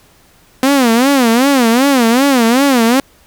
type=tone with vibrato; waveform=sawtooth; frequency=252.9 Hz; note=B3; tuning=41 cents sharp; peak=-4 dBFS; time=0.63-3 s; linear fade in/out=2 ms; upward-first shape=sine; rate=2.6 Hz; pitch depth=200 cents each way; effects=pink hiss -48 dBFS RMS until 3.26 s